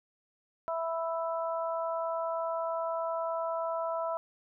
harmonic tone, 329.6 Hz, E4, in tune, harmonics 2 / 3 / 4, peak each -32 / -36 / -38 dBFS, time 0.68-4.17 s, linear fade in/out 0 ms, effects none

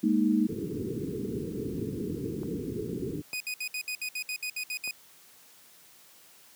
sine chord, Ab suspended second, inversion none, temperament equal, 207.7 / 233.1 / 311.1 Hz, Ab3 / Bb3 / Eb4, 0 / 0 / 0 cents, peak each -26 dBFS, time 0.03-0.47 s, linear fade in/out 10 ms
white low-pass noise, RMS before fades -33 dBFS, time 0.48-3.22 s, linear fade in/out 20 ms, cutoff 450 Hz, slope 96 dB/octave
clicks, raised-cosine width 1 ms, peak -32 dBFS, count 3, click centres 2.433 / 3.333 / 4.876 s
sawtooth tone bursts, 2489 Hz, D#7, in tune, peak -28 dBFS, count 12, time 3.33-4.91 s, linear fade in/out 2 ms, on 73 ms, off 64 ms
effects white hiss -56 dBFS RMS until 6.55 s + high-pass 100 Hz 12 dB/octave

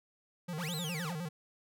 square tone with vibrato, 164.81 Hz, E3, in tune, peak -37 dBFS, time 0.48-1.29 s, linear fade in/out 10 ms, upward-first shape square, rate 9.7 Hz, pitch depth 120 cents each way
sawtooth linear two-way sweep, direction up then down, 65.41 to 4186 to 439.9 Hz, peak -36 dBFS, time 0.56-1.15 s, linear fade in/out 50 ms, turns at 0.75 s
effects none

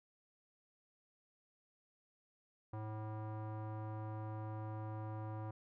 square tone with low-pass filter, 108.3 Hz, A2, 27 cents flat, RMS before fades -44 dBFS, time 2.73-5.51 s, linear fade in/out 5 ms, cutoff 1000 Hz, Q 2.2, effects none

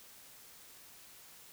silence, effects white hiss -56 dBFS RMS until 1.52 s

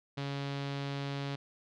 sawtooth tone with low-pass filter, 140 Hz, C#3, 18 cents sharp, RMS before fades -37 dBFS, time 0.17-1.36 s, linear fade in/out 10 ms, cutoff 4000 Hz, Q 2, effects none

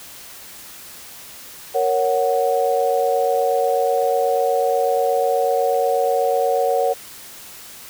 sine chord, F# major, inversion first, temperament equal, 466.2 / 554.4 / 740 Hz, A#4 / C#5 / F#5, 0 / 0 / 0 cents, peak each -20 dBFS, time 1.74-6.94 s, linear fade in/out 20 ms, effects white hiss -39 dBFS RMS until 7.89 s

